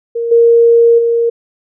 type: tone with level steps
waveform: sine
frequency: 466.2 Hz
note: A#4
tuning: in tune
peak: -14 / -4 / -9 dBFS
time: 0.15-1.3 s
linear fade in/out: 10 ms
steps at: 0.31 / 0.98 s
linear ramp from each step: 10 ms
effects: none